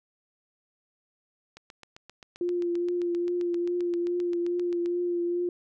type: click train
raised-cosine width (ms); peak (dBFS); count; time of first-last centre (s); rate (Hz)
0.2; -28; 26; 1.57-4.859; 7.6
type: tone with vibrato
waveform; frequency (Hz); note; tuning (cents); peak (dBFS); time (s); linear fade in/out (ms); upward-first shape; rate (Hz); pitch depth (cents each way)
sine; 349.2; F4; 0; -25; 2.41-5.49; 2; triangle; 2.4; 23
effects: none